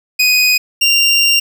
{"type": "tone pair in turn", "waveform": "25% pulse", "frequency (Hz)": [2495, 2779], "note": ["D#7", "F7"], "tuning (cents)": [4, -9], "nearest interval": "major second", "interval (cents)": 187, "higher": "second", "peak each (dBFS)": -5, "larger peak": "neither", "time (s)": [[0.19, 0.58], [0.81, 1.4]], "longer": "second", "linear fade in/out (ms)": 10, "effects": []}